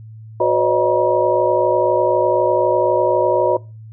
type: tone cluster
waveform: sine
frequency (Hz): 367 / 505 / 573 / 625 / 956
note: F#4 / B4 / D5 / D#5 / A#5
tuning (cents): -14 / +39 / -43 / +8 / +43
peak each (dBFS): -19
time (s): 0.4-3.57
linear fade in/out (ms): 5
effects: noise-tail reverb RT60 0.3 s tail -22 dB re dry + added 110 Hz sine -34 dBFS peak until 3.92 s